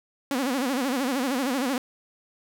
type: tone with vibrato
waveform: sawtooth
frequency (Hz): 262.1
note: C4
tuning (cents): +3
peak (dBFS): -20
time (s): 0.31-1.78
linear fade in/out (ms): 2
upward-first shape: sine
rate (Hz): 13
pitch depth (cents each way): 150
effects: none